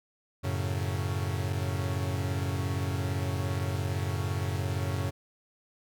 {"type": "chord", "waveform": "45% pulse", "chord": "F# minor", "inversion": "none", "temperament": "equal", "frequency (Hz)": [92.5, 110, 138.59], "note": ["F#2", "A2", "C#3"], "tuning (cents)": [0, 0, 0], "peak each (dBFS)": [-31, -35, -34], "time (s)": [0.43, 5.11], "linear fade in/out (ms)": 20, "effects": []}